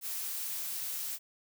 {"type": "noise", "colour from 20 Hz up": "blue", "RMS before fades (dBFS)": -37, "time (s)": [0.01, 1.19], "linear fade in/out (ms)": 50, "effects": []}